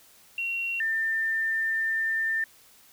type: tone pair in turn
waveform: sine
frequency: 2740 / 1794.9 Hz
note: F7 / A6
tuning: -34 / +34 cents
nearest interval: perfect fifth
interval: 732 cents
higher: first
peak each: -27 / -24 dBFS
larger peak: second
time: 0.38-0.8 / 0.8-2.44 s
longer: second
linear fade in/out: 2 ms
effects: white hiss -56 dBFS RMS until 2.92 s